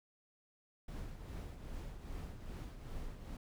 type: noise with tremolo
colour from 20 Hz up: brown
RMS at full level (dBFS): -43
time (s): 0.88-3.37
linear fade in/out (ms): 5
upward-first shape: triangle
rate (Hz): 2.5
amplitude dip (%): 60
effects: none